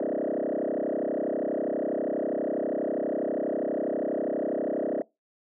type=tone with frequency modulation; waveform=sine; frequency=450 Hz; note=A4; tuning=39 cents sharp; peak=-24 dBFS; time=0-5.02 s; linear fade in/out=2 ms; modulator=32.3 Hz; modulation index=6.2; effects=noise-tail reverb RT60 0.2 s tail -21 dB re dry + tanh soft clip ceiling -23 dBFS

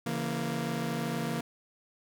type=chord; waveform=sawtooth; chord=A# diminished; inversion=first; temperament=just; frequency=139.85 / 167.82 / 233.1 Hz; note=C#3 / E3 / A#3; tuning=+16 / +31 / 0 cents; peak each=-33 / -31 / -30 dBFS; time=0.06-1.41 s; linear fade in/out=5 ms; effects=none

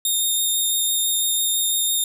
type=tone with vibrato; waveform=10% pulse; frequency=3675 Hz; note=A#7; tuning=25 cents flat; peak=-12 dBFS; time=0.05-2.04 s; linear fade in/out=2 ms; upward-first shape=sine; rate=6 Hz; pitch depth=12 cents each way; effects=none

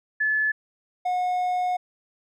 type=tone pair in turn; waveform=sine / triangle; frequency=1726 / 725.7 Hz; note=A6 / F#5; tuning=-34 / -34 cents; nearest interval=octave + minor third; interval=1500 cents; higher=first; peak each=-20 dBFS; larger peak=neither; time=0.2-0.52 / 1.05-1.77 s; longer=second; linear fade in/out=10 ms; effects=none

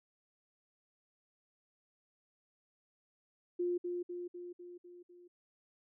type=tone with echo; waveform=sine; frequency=353 Hz; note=F4; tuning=19 cents sharp; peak=-31 dBFS; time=3.59-3.78 s; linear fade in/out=10 ms; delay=250 ms; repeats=6; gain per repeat=-4 dB; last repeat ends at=5.28 s; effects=none

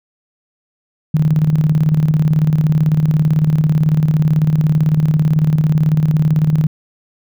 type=tone with tremolo; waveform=sine; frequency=154.3 Hz; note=D#3; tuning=14 cents flat; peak=-8 dBFS; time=1.14-6.67 s; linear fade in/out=5 ms; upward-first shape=square; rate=18 Hz; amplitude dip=55%; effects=none

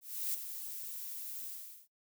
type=noise with ADSR envelope; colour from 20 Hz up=violet; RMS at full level=-34 dBFS; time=0.01-1.88 s; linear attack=330 ms; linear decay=11 ms; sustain=-9 dB; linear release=420 ms; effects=noise-tail reverb RT60 0.1 s tail -21 dB re dry

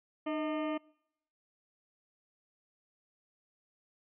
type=harmonic tone with a mistuned harmonic; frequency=303.7 Hz; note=D#4; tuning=42 cents flat; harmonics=1 / 2 / 3 / 4 / 6 / 7 / 8 / 9 / 10; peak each=-34 / -37 / -45 / -43 / -51 / -50 / -53 / -55 / -53 dBFS; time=0.26-0.78 s; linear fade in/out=10 ms; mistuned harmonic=2; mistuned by=+62 cents; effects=noise-tail reverb RT60 0.8 s tail -26 dB re dry

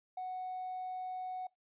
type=tone with hard clipping; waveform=sine; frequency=740 Hz; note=F#5; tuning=in tune; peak=-38 dBFS; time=0.17-1.47 s; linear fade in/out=5 ms; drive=1 dB; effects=noise-tail reverb RT60 0.2 s tail -24 dB re dry + resampled to 8000 Hz

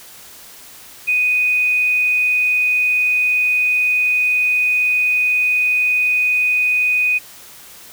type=tone; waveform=sine; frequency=2489 Hz; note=D#7; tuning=in tune; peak=-13 dBFS; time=1.07-7.19 s; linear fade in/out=20 ms; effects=white hiss -40 dBFS RMS until 7.92 s

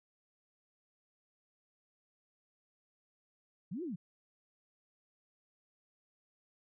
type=linear two-way sweep; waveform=sine; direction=up then down; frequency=145.5 to 376.2 to 149.4 Hz; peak=-37 dBFS; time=3.71-3.96 s; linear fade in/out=10 ms; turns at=3.83 s; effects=none

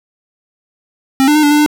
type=tone with pitch steps; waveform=square; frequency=267.5 / 297.8 / 304.5 / 291.7 / 296.8 / 299.5 Hz; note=C4 / D4 / D#4 / D4 / D4 / D4; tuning=+38 / +24 / -37 / -12 / +18 / +34 cents; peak=-8 dBFS; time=1.2-1.662 s; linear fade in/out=0 ms; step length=77 ms; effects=none

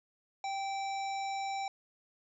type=harmonic tone with a mistuned harmonic; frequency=784 Hz; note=G5; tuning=in tune; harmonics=1 / 3 / 5 / 7 / 9; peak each=-34 / -44 / -48 / -51 / -53 dBFS; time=0.44-1.68 s; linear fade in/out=2 ms; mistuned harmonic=3; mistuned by=-24 cents; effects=none

